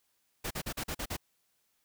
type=noise bursts; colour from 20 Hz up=pink; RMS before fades=-36 dBFS; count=7; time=0.44-1.168 s; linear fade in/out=10 ms; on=68 ms; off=42 ms; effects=white hiss -75 dBFS RMS until 1.84 s